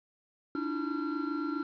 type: tone cluster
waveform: triangle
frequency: 289.8 / 317.3 / 341.9 / 1371 Hz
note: D4 / D#4 / F4 / F6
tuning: -23 / +34 / -37 / -32 cents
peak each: -32 / -34 / -38 / -37 dBFS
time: 0.55-1.63 s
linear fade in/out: 2 ms
effects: resampled to 11025 Hz + 10-bit